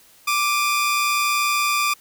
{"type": "tone pair together", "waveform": "sawtooth", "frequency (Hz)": [1174.7, 2470], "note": ["D6", "D#7"], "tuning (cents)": [0, -13], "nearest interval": "octave + minor second", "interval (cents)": 1287, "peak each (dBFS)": [-16, -20], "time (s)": [0.27, 1.94], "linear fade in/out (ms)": 10, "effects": ["white hiss -52 dBFS RMS until 2 s"]}